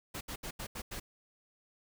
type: noise bursts at uneven times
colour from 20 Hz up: pink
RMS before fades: -41 dBFS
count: 6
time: 0.14-0.21 / 0.28-0.36 / 0.43-0.51 / 0.59-0.67 / 0.75-0.82 / 0.91-1 s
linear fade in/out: 10 ms
effects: none